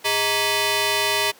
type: ring-modulated tone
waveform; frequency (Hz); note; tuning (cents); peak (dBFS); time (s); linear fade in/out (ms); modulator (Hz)
10% pulse; 520; C5; -11; -7; 0.04-1.32; 20; 1450
effects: pink hiss -49 dBFS RMS until 1.39 s + high-pass 300 Hz 12 dB/octave